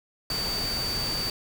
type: tone in noise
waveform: sine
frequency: 4607 Hz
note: D8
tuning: 34 cents flat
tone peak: -28 dBFS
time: 0.3-1.3 s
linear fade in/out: 2 ms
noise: pink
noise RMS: -33 dBFS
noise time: 0.3-1.3 s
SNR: +2 dB
effects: none